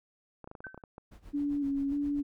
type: clicks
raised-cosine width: 1 ms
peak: -31 dBFS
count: 10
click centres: 0.443 / 0.475 / 0.514 / 0.552 / 0.605 / 0.668 / 0.745 / 0.777 / 0.838 / 0.981 s
type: tone with exponential decay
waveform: sine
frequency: 1538 Hz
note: G6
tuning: 33 cents flat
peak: -37 dBFS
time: 0.64-0.82 s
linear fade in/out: 5 ms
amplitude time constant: 38 ms
type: noise with tremolo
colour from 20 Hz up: brown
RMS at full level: -47 dBFS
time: 1.11-2.21 s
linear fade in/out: 10 ms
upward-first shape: sine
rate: 7.6 Hz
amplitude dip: 85%
type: tone with vibrato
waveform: sine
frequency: 282.7 Hz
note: C#4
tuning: 34 cents sharp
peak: -28 dBFS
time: 1.33-2.23 s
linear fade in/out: 20 ms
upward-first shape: square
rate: 1.7 Hz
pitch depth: 30 cents each way
effects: none